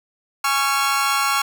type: chord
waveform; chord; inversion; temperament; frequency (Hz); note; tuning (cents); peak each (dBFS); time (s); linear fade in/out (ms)
sawtooth; Db major; second; equal with one note detuned; 830.6 / 1108.7 / 1372.1; Ab5 / Db6 / F6; 0 / 0 / -31; -21 / -17 / -18; 0.44-1.42; 5
effects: none